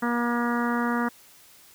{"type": "harmonic tone", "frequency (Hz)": 238.6, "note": "A#3", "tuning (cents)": 41, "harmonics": [1, 2, 3, 4, 5, 6, 7, 8], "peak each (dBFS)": [-25, -33, -35, -32, -32, -33, -36, -38], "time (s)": [0.02, 1.09], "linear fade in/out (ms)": 10, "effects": ["white hiss -53 dBFS RMS until 1.74 s"]}